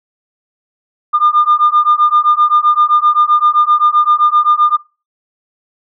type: beating tone pair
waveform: sine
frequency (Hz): 1204 / 1211.7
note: D6 / D#6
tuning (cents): +43 / -46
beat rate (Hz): 7.7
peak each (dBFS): -10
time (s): 1.13-4.77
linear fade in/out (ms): 20
effects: noise-tail reverb RT60 0.3 s tail -21 dB re dry + tanh soft clip ceiling -2 dBFS